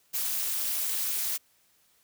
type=noise with amplitude modulation; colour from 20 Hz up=blue; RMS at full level=-26 dBFS; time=0.13-1.38 s; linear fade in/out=20 ms; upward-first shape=sine; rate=298 Hz; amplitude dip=90%; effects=white hiss -66 dBFS RMS until 2.03 s